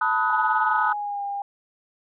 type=chord; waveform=sine; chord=B dominant seventh; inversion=third; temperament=equal with one note detuned; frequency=880 / 987.8 / 1263.3 / 1480 Hz; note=A5 / B5 / D#6 / F#6; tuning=0 / 0 / +26 / 0 cents; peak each=-25 / -26 / -23 / -25 dBFS; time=0.01-0.93 s; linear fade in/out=5 ms
type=tone with pitch glide; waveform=sine; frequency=862 to 804.3 Hz; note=A5 to G5; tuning=-36 to +44 cents; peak=-26 dBFS; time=0.3-1.42 s; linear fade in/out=2 ms; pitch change=-120 cents; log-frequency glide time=0.65-1.23 s
effects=tanh soft clip ceiling -8 dBFS